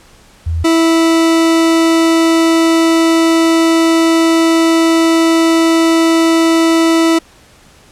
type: tone pair in turn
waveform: sine / 40% pulse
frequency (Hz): 82.41 / 328.3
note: E2 / E4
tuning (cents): 0 / -7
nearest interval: 2 octaves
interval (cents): 2393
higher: second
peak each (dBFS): -13 / -7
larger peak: second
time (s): 0.46-0.64 / 0.64-7.19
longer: second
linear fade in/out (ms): 10
effects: pink hiss -44 dBFS RMS until 7.91 s + low-pass 10000 Hz 12 dB/octave